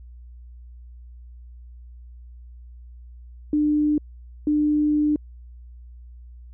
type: tone bursts at uneven times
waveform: sine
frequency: 299 Hz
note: D4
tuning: 31 cents sharp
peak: -17 dBFS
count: 2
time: 3.53-3.98 / 4.47-5.16 s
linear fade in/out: 2 ms
effects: added 60 Hz sine -40 dBFS peak until 6.53 s